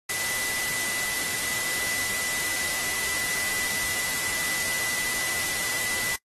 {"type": "tone in noise", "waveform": "sine", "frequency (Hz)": 1992, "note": "B6", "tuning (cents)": 14, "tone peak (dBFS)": -32, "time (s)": [0.09, 6.16], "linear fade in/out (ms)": 5, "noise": "white", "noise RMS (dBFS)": -29, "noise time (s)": [0.09, 6.16], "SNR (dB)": -6, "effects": ["noise-tail reverb RT60 0.1 s tail -25 dB re dry", "AAC 32 kbps"]}